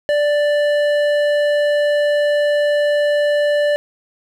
triangle tone with hard clipping, 587.3 Hz, D5, in tune, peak -15 dBFS, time 0.09-3.76 s, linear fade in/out 0 ms, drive 14 dB, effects none

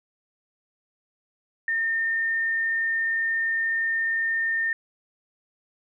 sine tone, 1817 Hz, A#6, 45 cents flat, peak -22 dBFS, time 1.68-4.73 s, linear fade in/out 2 ms, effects none

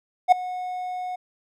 triangle tone with ADSR envelope, 730 Hz, F#5, 24 cents flat, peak -6 dBFS, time 0.28-1.16 s, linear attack 40 ms, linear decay 6 ms, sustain -20 dB, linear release 10 ms, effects none

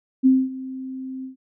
sine tone with ADSR envelope, 261.6 Hz, C4, in tune, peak -10 dBFS, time 0.23-1.36 s, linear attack 30 ms, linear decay 230 ms, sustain -19 dB, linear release 120 ms, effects none

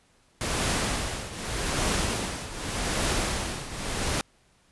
pink noise with tremolo, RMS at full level -25 dBFS, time 0.41-4.21 s, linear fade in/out 0 ms, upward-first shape triangle, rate 0.84 Hz, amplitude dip 80%, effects pink hiss -63 dBFS RMS until 4.71 s + resampled to 24000 Hz

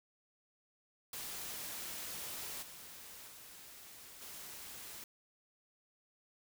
white noise with level steps, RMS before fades -44 / -52 / -54 / -49 dBFS, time 1.13-5.04 s, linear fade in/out 2 ms, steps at 2.62 / 3.27 / 4.21 s, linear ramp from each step 10 ms, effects none

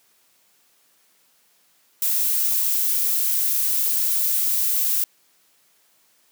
violet noise, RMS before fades -21 dBFS, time 2.02-5.04 s, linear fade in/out 2 ms, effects white hiss -61 dBFS RMS until 6.31 s + high-pass 150 Hz 12 dB/octave

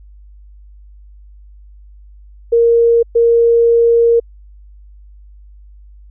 sine tone bursts at uneven times, 466.2 Hz, A#4, in tune, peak -7 dBFS, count 2, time 2.52-3.03 / 3.15-4.2 s, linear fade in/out 10 ms, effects added 50 Hz sine -37 dBFS peak until 6.1 s

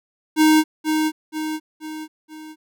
square tone with echo, 311.1 Hz, D#4, in tune, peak -12 dBFS, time 0.36-0.64 s, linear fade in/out 50 ms, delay 480 ms, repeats 4, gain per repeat -6 dB, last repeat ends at 2.56 s, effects none

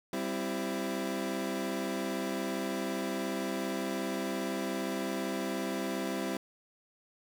25% pulse chord, C major, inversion second, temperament equal with one note detuned, 196 / 261.6 / 334.6 Hz, G3 / C4 / E4, 0 / 0 / +26 cents, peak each -33 dBFS, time 0.13-6.37 s, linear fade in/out 2 ms, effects none

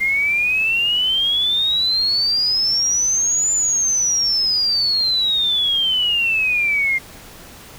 sine exponential two-way sweep, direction up then down, 2100 to 7120 to 2100 Hz, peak -15 dBFS, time 0-6.99 s, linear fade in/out 20 ms, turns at 3.52 s, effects pink hiss -40 dBFS RMS until 7.78 s

